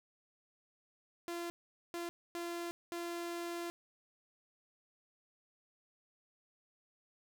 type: tone bursts at uneven times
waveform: sawtooth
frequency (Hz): 343.1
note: F4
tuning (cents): -31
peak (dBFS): -35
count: 4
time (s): 1.28-1.5 / 1.94-2.09 / 2.35-2.71 / 2.92-3.7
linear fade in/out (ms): 0
effects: none